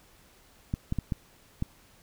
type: clicks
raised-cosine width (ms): 5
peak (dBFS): -16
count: 5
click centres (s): 0.739 / 0.924 / 0.987 / 1.122 / 1.624
effects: pink hiss -59 dBFS RMS until 2.02 s